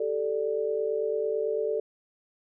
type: chord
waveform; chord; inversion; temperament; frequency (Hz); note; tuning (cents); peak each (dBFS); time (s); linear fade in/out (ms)
sine; G suspended second; none; just; 392 / 441 / 588; G4 / A4 / D5; 0 / +4 / +2; -33 / -27 / -32; 0-1.8; 5
effects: none